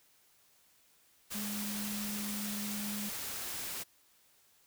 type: tone in noise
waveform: sine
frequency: 207.1 Hz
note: G#3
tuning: 5 cents flat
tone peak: -38 dBFS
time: 1.34-3.1 s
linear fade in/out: 20 ms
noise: white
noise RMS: -40 dBFS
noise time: 1.3-3.84 s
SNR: -1 dB
effects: white hiss -67 dBFS RMS until 4.66 s